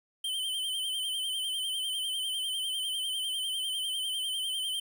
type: tone with vibrato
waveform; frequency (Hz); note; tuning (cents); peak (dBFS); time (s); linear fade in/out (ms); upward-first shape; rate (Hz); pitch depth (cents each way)
square; 3098; G7; -21; -31; 0.24-4.8; 5; sine; 10; 59
effects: 10-bit